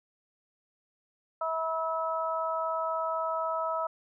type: harmonic tone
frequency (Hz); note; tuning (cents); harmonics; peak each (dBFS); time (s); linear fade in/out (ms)
323.9; E4; -30; 2 / 3 / 4; -32 / -34 / -32; 1.41-3.87; 5
effects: none